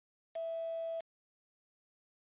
sine tone with quantisation, 659.3 Hz, E5, in tune, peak -36 dBFS, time 0.35-1.01 s, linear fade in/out 10 ms, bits 8, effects resampled to 8000 Hz

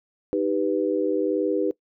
sine chord, Eb augmented, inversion none, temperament equal, 311.1 / 392 / 493.9 Hz, Eb4 / G4 / B4, 0 / 0 / 0 cents, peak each -25 dBFS, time 0.33-1.71 s, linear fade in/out 0 ms, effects noise-tail reverb RT60 0.1 s tail -21 dB re dry

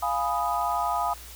sine chord, F half-diminished seventh, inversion none, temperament equal, 698.5 / 830.6 / 987.8 / 1244.5 Hz, F5 / Ab5 / Cb6 / Eb6, 0 / 0 / 0 / 0 cents, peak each -29 / -29 / -30 / -29 dBFS, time 0.02-1.14 s, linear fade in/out 10 ms, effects added 60 Hz sine -45 dBFS peak until 1.35 s + white hiss -45 dBFS RMS until 1.35 s

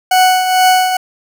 40% pulse tone with tremolo, 741 Hz, F#5, 2 cents sharp, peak -5 dBFS, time 0.11-0.97 s, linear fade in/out 5 ms, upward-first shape triangle, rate 2.2 Hz, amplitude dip 60%, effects none

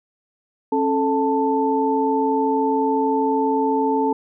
sine tone cluster, 271.6 / 438.1 / 884 Hz, C#4 / A4 / A5, -35 / -7 / +8 cents, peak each -21 dBFS, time 0.72-4.13 s, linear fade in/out 5 ms, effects none

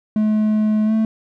triangle tone with pitch glide, 214.4 to 220.3 Hz, A3 to A3, -45 to +2 cents, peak -12 dBFS, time 0.16-1.05 s, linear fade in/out 2 ms, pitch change +47 cents, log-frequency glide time 0.85-0.93 s, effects none

